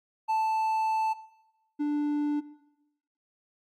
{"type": "tone pair in turn", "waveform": "triangle", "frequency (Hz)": [880, 294.3], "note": ["A5", "D4"], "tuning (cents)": [0, 4], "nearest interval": "octave + perfect fifth", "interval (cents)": 1896, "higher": "first", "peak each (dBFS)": [-22, -23], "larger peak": "first", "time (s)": [[0.28, 1.14], [1.79, 2.41]], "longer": "first", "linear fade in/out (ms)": 20, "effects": ["noise-tail reverb RT60 0.9 s tail -17 dB re dry", "Opus 48 kbps"]}